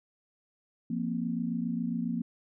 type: chord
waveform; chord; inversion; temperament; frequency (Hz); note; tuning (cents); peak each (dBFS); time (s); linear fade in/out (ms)
sine; F suspended fourth; none; equal with one note detuned; 174.61 / 234.2 / 261.6; F3 / Bb3 / C4; 0 / +8 / 0; -34 / -31 / -37; 0.9-2.22; 5
effects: none